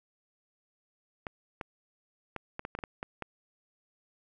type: clicks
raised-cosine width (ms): 0.5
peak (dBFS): -21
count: 10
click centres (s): 1.268 / 1.612 / 2.363 / 2.594 / 2.651 / 2.751 / 2.789 / 2.838 / 3.029 / 3.223
effects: none